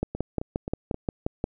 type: two click trains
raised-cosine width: 2 ms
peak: -18 / -12 dBFS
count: 4 / 9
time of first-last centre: 0.15-0.944 / 0.03-1.441 s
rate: 3.78 / 5.67 Hz
effects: none